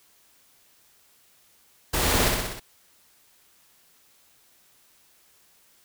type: noise with echo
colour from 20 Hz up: pink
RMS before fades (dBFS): -24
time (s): 1.93-2.29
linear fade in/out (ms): 10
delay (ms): 62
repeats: 5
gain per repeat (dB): -3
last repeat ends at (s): 2.6
effects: white hiss -60 dBFS RMS until 5.84 s